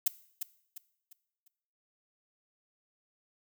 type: noise with echo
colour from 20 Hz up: violet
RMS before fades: -25 dBFS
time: 0.06-0.08 s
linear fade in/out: 5 ms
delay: 350 ms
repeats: 4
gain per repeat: -9 dB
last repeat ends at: 1.48 s
effects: noise-tail reverb RT60 0.7 s tail -18 dB re dry